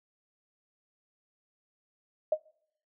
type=tone with exponential decay; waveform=sine; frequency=620 Hz; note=D#5; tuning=6 cents flat; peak=-19 dBFS; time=2.32-2.4 s; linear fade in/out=5 ms; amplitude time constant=17 ms; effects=noise-tail reverb RT60 0.7 s tail -25 dB re dry